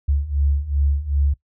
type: beating tone pair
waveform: sine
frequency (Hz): 69.4 / 72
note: C#2 / D2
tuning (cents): +3 / -34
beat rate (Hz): 2.6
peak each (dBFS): -22 / -19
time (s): 0.08-1.34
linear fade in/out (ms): 10
effects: noise-tail reverb RT60 0.1 s tail -19 dB re dry